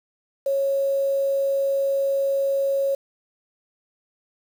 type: tone with quantisation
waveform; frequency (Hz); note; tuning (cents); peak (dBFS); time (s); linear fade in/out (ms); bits
sine; 550; C#5; -14; -19; 0.46-2.95; 5; 7
effects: none